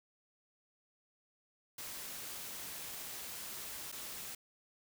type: noise with dropouts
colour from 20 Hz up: white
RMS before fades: -45 dBFS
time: 1.78-4.35 s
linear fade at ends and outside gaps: 5 ms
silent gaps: 3.918-3.924 s
effects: none